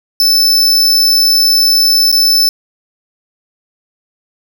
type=tone with dropouts; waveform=45% pulse; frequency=5274 Hz; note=E8; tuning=in tune; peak=-7 dBFS; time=0.2-2.49 s; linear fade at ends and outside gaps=1 ms; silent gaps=2.116-2.126 s; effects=none